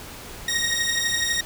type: beating tone pair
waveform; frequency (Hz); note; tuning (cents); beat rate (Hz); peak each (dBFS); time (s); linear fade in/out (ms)
15% pulse; 1864.7 / 1876.7; A#6 / A#6; 0 / +11; 12; -19 / -18; 0.48-1.41; 5
effects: pink hiss -39 dBFS RMS until 1.45 s

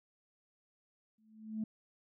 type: tone with exponential growth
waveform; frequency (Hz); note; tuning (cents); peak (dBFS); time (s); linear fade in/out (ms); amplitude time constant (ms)
sine; 218; A3; -16; -31; 1.18-1.64; 5; 100
effects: tanh soft clip ceiling -29 dBFS

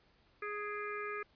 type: harmonic tone with a mistuned harmonic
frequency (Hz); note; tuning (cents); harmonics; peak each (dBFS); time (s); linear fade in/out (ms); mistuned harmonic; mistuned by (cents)
415.4; G#4; 0; 1 / 3 / 4 / 5 / 6; -42 / -42 / -45 / -47 / -48; 0.42-1.23; 5; 6; -65
effects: pink hiss -69 dBFS RMS until 1.35 s + resampled to 11025 Hz

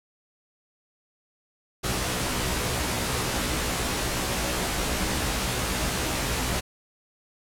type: noise with comb filter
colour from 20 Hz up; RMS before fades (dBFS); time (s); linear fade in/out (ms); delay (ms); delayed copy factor
pink; -27; 1.83-6.61; 20; 16; +1
effects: low-pass 12000 Hz 12 dB/octave

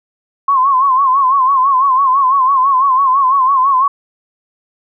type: tone with vibrato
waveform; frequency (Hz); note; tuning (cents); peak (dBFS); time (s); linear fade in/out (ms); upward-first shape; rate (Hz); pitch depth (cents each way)
sine; 1068; C6; +35; -8; 0.48-3.88; 5; sine; 6; 94
effects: none

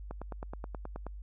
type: click train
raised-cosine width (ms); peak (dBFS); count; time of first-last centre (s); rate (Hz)
1; -26; 10; 0.11-1.066; 9.41
effects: added 50 Hz sine -41 dBFS peak until 1.22 s

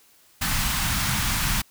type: band-stop noise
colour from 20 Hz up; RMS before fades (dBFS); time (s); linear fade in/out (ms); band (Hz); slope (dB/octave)
pink; -24; 0.41-1.62; 10; 220 to 880; 24
effects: white hiss -57 dBFS RMS until 1.7 s

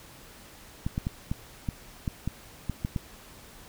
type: clicks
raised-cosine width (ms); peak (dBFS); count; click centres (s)
5; -16; 10; 0.865 / 0.979 / 1.069 / 1.315 / 1.688 / 2.078 / 2.276 / 2.697 / 2.849 / 2.962
effects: pink hiss -50 dBFS RMS until 3.68 s

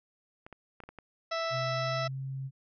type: clicks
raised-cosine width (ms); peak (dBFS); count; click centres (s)
0.5; -31; 6; 0.465 / 0.527 / 0.803 / 0.837 / 0.89 / 0.987
type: harmonic tone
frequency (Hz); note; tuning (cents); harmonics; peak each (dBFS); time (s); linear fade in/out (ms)
659.3; E5; 0; 1 / 2 / 3 / 4 / 5 / 6 / 7 / 8 / 9; -33 / -35 / -40 / -44 / -48 / -43 / -52 / -42 / -54; 1.31-2.08; 10
type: tone with pitch glide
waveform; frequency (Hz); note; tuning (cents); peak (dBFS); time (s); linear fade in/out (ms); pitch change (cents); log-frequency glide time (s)
sine; 128.7 to 134.24; C3 to C3; -28 to +45; -34; 1.5-2.51; 50; +73; 1.72-2.19
effects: none

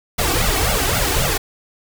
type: noise with flanger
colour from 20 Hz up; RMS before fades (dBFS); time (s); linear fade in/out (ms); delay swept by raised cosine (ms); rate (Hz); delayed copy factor
pink; -18; 0.18-1.38; 10; 1.4 to 2.7; 3.8; +1
effects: none

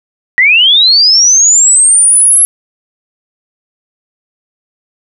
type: linear sweep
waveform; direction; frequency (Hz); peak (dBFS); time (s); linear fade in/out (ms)
sine; up; 1883 to 11175; -3; 0.38-2.45; 0
effects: none

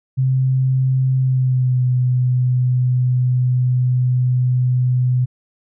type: tone with pitch glide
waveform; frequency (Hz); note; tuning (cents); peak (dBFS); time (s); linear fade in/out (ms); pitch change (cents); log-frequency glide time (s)
sine; 130.81 to 125.84; C3 to B2; 0 to +33; -13; 0.17-5.26; 20; -67; 1.18-1.84
effects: none

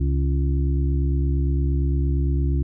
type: harmonic tone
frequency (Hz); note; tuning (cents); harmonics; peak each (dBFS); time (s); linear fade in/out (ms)
68.7; C#2; -15; 1 / 2 / 4 / 5; -19 / -25 / -31 / -33; 0-2.63; 10
effects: none

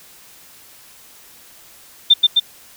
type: tone with echo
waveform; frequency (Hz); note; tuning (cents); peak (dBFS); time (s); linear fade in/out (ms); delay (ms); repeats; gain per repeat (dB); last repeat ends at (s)
sine; 3582; A7; +30; -5; 2.1-2.14; 10; 130; 2; -2; 2.4
effects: white hiss -45 dBFS RMS until 2.76 s

